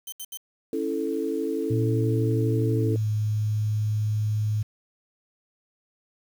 5% pulse tone bursts, 3098 Hz, G7, 21 cents flat, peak -25 dBFS, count 3, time 0.07-0.374 s, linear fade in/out 5 ms, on 54 ms, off 71 ms
sine chord, A major, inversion first, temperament equal, 277.2 / 329.6 / 440 Hz, C#4 / E4 / A4, 0 / 0 / 0 cents, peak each -30 / -29 / -28 dBFS, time 0.73-2.96 s, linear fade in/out 2 ms
sine tone with pitch glide, 116.54 to 106.87 Hz, A#2 to A2, 0 to -50 cents, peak -22 dBFS, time 1.7-4.63 s, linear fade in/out 10 ms, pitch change -150 cents, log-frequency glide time 2.75-3.07 s
effects 8-bit

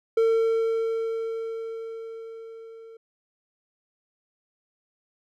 triangle tone with level ramp, 452.2 Hz, A4, 47 cents sharp, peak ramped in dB -15 to -41 dBFS, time 0.17-2.97 s, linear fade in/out 5 ms, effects none

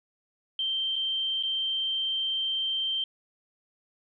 sine tone with dropouts, 3136 Hz, G7, in tune, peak -26 dBFS, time 0.59-3.04 s, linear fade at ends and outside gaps 2 ms, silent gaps 0.958-0.962 / 1.427-1.434 s, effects none

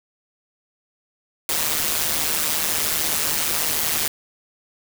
white noise with amplitude modulation, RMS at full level -19 dBFS, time 1.49-4.08 s, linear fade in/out 2 ms, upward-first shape sine, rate 154 Hz, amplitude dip 75%, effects none

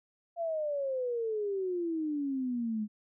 sine exponential sweep, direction down, 690 to 207.9 Hz, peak -30 dBFS, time 0.36-2.88 s, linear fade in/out 50 ms, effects none

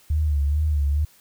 sine tone with vibrato, 74 Hz, D2, 14 cents sharp, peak -18 dBFS, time 0.1-1.05 s, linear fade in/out 5 ms, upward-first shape sine, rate 2.3 Hz, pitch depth 78 cents each way, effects white hiss -55 dBFS RMS until 1.2 s

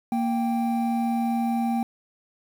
triangle tone pair together, 233.1 / 784.1 Hz, A#3 / G5, 0 / 0 cents, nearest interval octave + major sixth, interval 2100 cents, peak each -21 / -26 dBFS, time 0.12-1.83 s, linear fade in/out 2 ms, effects 8-bit

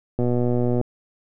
click train, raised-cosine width 2 ms, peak -10 dBFS, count 77, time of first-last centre 0.19-0.813 s, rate 122 Hz, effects none

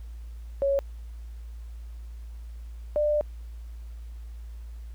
sine tone pair in turn, 554.4 / 596.1 Hz, C#5 / D5, 0 / +26 cents, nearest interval minor second, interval 126 cents, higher second, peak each -21 dBFS, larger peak neither, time 0.62-0.79 / 2.96-3.21 s, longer second, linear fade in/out 0 ms, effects added 57 Hz sine -37 dBFS peak until 4.94 s + pink hiss -62 dBFS RMS until 4.94 s

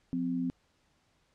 sine tone pair together, 177.26 / 258.2 Hz, F3 / C4, +26 / -23 cents, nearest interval perfect fifth, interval 651 cents, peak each -35 / -30 dBFS, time 0.13-0.5 s, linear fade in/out 0 ms, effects pink hiss -71 dBFS RMS until 1.34 s + low-pass 7000 Hz 12 dB/octave

